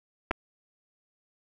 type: clicks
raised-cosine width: 0.5 ms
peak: -13 dBFS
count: 2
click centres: 0.31 / 0.313 s
effects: none